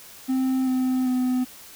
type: tone with pitch steps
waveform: triangle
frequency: 261.1 / 257.1 / 253.1 Hz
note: C4 / C4 / B3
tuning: -3 / -30 / +43 cents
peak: -18 dBFS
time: 0.28-1.45 s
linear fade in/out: 20 ms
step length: 390 ms
effects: white hiss -45 dBFS RMS until 1.75 s